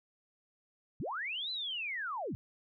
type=linear two-way sweep; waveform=sine; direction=up then down; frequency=82.41 to 4090 to 82.41 Hz; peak=-35 dBFS; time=1-2.35 s; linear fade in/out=0 ms; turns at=1.51 s; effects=none